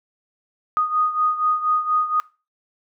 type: beating tone pair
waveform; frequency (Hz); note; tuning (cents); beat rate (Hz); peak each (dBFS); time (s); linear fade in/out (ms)
sine; 1239 / 1243.2; D#6 / D#6; -8 / -2; 4.2; -19 / -24; 0.77-2.2; 0
effects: noise-tail reverb RT60 0.3 s tail -21 dB re dry